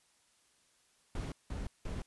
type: noise bursts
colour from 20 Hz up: brown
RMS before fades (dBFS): -39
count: 3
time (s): 1.15-2.02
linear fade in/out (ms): 2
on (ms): 170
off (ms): 180
effects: white hiss -70 dBFS RMS until 2.06 s + resampled to 24000 Hz